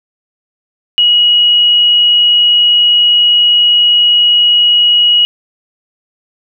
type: tone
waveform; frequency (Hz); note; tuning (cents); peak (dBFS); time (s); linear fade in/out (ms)
sine; 2905; F#7; -32; -5; 0.98-5.25; 0
effects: none